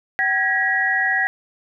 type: tone cluster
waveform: sine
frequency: 766 / 1650 / 1916 Hz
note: G5 / G#6 / A#6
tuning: -40 / -12 / +47 cents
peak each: -25 / -21 / -19 dBFS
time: 0.19-1.27 s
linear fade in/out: 0 ms
effects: none